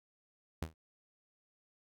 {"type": "tone with exponential decay", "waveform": "sawtooth", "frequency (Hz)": 80, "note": "D#2", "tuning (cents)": 49, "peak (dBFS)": -29, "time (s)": [0.62, 0.74], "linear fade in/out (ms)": 5, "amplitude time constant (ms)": 26, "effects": []}